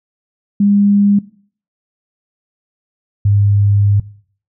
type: tone pair in turn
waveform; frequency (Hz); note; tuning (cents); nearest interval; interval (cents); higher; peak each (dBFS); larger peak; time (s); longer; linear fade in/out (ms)
sine; 202.4 / 101.52; G#3 / G#2; -44 / -39; octave; 1195; first; -8; neither; 0.6-1.19 / 3.25-4; second; 5
effects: noise-tail reverb RT60 0.5 s tail -19 dB re dry